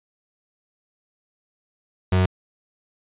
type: tone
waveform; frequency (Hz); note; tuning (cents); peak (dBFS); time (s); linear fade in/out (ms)
35% pulse; 92.5; F#2; 0; -14; 2.12-2.26; 5
effects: resampled to 8000 Hz